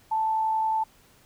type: tone with amplitude modulation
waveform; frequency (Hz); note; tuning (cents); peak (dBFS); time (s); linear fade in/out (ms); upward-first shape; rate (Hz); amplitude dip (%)
sine; 880; A5; 0; -21; 0.11-0.84; 10; sine; 51; 25
effects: pink hiss -58 dBFS RMS until 1.25 s